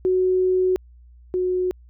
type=tone pair in turn; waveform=sine; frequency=370 / 365.8 Hz; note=F#4 / F#4; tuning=0 / -20 cents; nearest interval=unison; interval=20 cents; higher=first; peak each=-16 / -19 dBFS; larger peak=first; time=0.05-0.76 / 1.34-1.71 s; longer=first; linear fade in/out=0 ms; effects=added 60 Hz sine -45 dBFS peak until 1.89 s